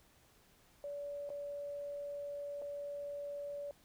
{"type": "tone with dropouts", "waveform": "sine", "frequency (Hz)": 574, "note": "D5", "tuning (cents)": -40, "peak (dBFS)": -40, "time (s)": [0.84, 3.71], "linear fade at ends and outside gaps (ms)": 1, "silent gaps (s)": [[1.292, 1.302], [2.617, 2.621]], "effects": ["pink hiss -67 dBFS RMS until 3.84 s"]}